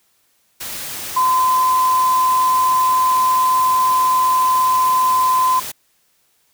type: tone in noise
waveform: sine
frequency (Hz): 1024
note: C6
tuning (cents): -38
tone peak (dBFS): -12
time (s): 1.16-5.6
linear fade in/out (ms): 10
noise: white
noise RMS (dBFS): -28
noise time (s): 0.6-5.72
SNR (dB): +13
effects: white hiss -61 dBFS RMS until 6.53 s